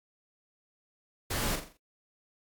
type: noise with echo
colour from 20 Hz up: pink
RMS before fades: -32 dBFS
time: 1.3-1.56 s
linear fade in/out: 10 ms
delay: 43 ms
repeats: 5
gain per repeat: -7 dB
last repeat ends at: 1.775 s
effects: AAC 64 kbps